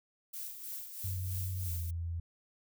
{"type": "noise with tremolo", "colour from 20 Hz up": "violet", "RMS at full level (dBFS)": -41, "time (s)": [0.33, 1.91], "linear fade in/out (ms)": 10, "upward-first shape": "sine", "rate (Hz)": 3.1, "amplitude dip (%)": 55}
{"type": "tone with pitch glide", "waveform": "sine", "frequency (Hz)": [92.9, 84.21], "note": ["F#2", "E2"], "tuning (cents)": [7, 37], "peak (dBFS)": -34, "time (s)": [1.04, 2.2], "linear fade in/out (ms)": 5, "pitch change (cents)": -170, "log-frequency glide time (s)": [1.63, 1.71]}
{"effects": []}